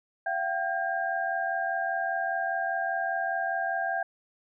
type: tone cluster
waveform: sine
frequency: 682 / 767 / 1608 Hz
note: F5 / G5 / G6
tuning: -41 / -38 / +44 cents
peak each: -31 dBFS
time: 0.26-4.03 s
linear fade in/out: 5 ms
effects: none